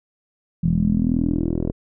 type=tone with low-pass filter sweep; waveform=10% pulse; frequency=41.2 Hz; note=E1; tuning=in tune; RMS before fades=-20 dBFS; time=0.63-1.72 s; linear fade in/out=10 ms; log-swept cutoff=170 to 420 Hz; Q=5.8; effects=none